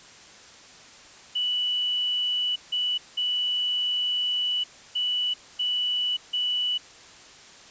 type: tone bursts at uneven times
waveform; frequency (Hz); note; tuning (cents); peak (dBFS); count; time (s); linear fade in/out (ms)
sine; 2960; F#7; 0; -23; 6; 1.35-2.56 / 2.72-2.98 / 3.17-4.64 / 4.95-5.34 / 5.59-6.17 / 6.33-6.78; 10
effects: white hiss -48 dBFS RMS until 7.7 s + resampled to 16000 Hz

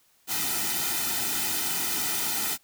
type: noise with comb filter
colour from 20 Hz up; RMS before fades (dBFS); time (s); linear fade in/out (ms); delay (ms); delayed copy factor
white; -28; 0.27-2.58; 50; 1.8; -0.9
effects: white hiss -64 dBFS RMS until 2.63 s

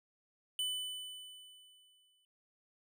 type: tone with exponential decay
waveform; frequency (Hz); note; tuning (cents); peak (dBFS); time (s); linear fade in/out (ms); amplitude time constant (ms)
square; 3000; F#7; +23; -33; 0.59-2.25; 1; 360
effects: none

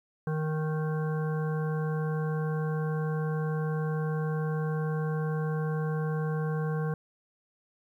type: harmonic tone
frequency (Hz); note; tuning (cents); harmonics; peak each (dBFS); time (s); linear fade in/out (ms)
155.56; D#3; 0; 1 / 3 / 5 / 7 / 9 / 10; -28 / -35 / -43 / -43 / -49 / -44; 0.27-6.94; 2
effects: 11-bit

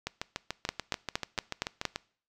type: two click trains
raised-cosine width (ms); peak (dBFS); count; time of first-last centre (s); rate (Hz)
0.2; -11 / -15; 6 / 14; 0.69-1.853 / 0.07-1.96; 4.3 / 6.88
effects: noise-tail reverb RT60 0.5 s tail -22 dB re dry

